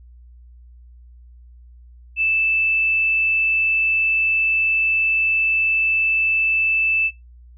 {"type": "tone", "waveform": "sine", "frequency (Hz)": 2637, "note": "E7", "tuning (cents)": 0, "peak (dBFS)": -16, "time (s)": [2.16, 7.11], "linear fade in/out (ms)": 50, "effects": ["noise-tail reverb RT60 0.2 s tail -20 dB re dry", "added 60 Hz sine -42 dBFS peak until 7.57 s"]}